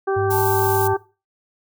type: harmonic tone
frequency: 388.7 Hz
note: G4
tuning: 15 cents flat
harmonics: 1 / 2 / 3 / 4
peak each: -19 / -25 / -29 / -31 dBFS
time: 0.07-0.97 s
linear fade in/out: 10 ms
type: tone with vibrato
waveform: sine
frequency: 102.3 Hz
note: G#2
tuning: 26 cents flat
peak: -24 dBFS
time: 0.16-0.94 s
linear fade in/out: 10 ms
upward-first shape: sine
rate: 14 Hz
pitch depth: 24 cents each way
type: tone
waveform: sine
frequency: 880 Hz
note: A5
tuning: in tune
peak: -22 dBFS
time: 0.29-0.98 s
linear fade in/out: 50 ms
type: noise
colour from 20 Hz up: violet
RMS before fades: -27 dBFS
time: 0.3-0.88 s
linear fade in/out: 10 ms
effects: noise-tail reverb RT60 0.3 s tail -18 dB re dry